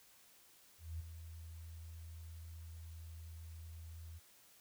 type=tone with ADSR envelope; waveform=sine; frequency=81.8 Hz; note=E2; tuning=13 cents flat; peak=-39 dBFS; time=0.78-4.2 s; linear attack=220 ms; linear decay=10 ms; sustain=-9 dB; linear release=30 ms; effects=white hiss -65 dBFS RMS until 4.6 s